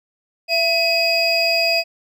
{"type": "tone cluster", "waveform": "triangle", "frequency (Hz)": [669, 2546, 4862], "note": ["E5", "D#7", "D#8"], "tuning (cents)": [25, 39, -41], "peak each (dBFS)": -18, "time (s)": [0.48, 1.84], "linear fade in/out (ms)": 50, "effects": []}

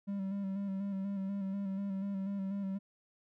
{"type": "tone with vibrato", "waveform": "triangle", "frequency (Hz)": 196, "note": "G3", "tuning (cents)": 0, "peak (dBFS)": -32, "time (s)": [0.07, 2.79], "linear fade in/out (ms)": 20, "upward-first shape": "square", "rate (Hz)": 4.1, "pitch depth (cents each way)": 32, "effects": []}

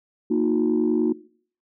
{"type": "chord", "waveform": "sine", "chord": "D# minor", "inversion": "second", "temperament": "equal with one note detuned", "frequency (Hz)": [233.1, 311.1, 361.3], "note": ["A#3", "D#4", "F#4"], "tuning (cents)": [0, 0, -41], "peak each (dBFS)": -22, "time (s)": [0.3, 1.13], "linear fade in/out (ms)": 10, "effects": ["noise-tail reverb RT60 0.5 s tail -20 dB re dry", "tanh soft clip ceiling -12 dBFS"]}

